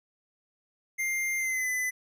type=tone with pitch glide; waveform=square; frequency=2100 to 2009 Hz; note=C7 to B6; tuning=+6 to +29 cents; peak=-28 dBFS; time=0.98-1.91 s; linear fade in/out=20 ms; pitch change=-77 cents; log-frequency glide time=1.38-1.68 s; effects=none